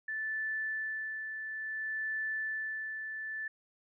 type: tone with tremolo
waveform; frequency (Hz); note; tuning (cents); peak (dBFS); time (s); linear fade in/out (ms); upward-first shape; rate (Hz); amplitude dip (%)
sine; 1754; A6; -6; -32; 0.08-3.48; 5; sine; 0.58; 45
effects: none